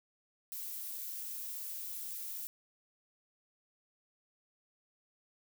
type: noise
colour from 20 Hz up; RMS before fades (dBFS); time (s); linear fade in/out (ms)
violet; -42; 0.52-2.47; 0
effects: none